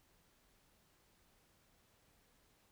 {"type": "silence", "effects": ["pink hiss -72 dBFS RMS until 2.71 s"]}